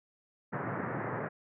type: band-pass noise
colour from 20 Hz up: pink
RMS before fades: -36 dBFS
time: 0.52-1.29 s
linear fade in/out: 20 ms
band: 110 to 1900 Hz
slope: 48 dB/octave
effects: none